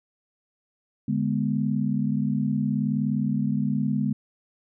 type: chord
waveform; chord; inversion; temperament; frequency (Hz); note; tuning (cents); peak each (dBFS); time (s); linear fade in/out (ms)
sine; G# diminished; second; equal with one note detuned; 146.32 / 207.7 / 246.9; D3 / G#3 / B3; -6 / 0 / 0; -27 / -25 / -27; 1.08-4.13; 5
effects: none